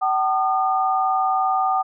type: tone cluster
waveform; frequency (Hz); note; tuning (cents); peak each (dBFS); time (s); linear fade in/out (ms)
sine; 762 / 882 / 1217; G5 / A5 / D#6; -49 / +4 / -39; -19 / -28 / -22; 0.01-1.83; 20
effects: none